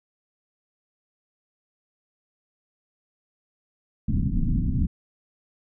pink low-pass noise, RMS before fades -23 dBFS, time 4.08-4.87 s, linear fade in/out 5 ms, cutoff 260 Hz, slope 48 dB/octave, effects none

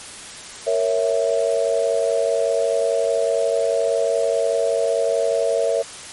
sine chord, A# diminished, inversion none, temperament equal with one note detuned, 463.2 / 554.4 / 659.3 Hz, A#4 / C#5 / E5, -11 / 0 / 0 cents, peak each -21 dBFS, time 0.66-5.83 s, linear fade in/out 20 ms, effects white hiss -36 dBFS RMS until 6.12 s + MP3 48 kbps

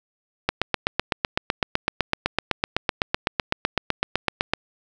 click train, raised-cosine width 0.3 ms, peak -3 dBFS, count 33, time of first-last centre 0.49-4.536 s, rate 7.91 Hz, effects none

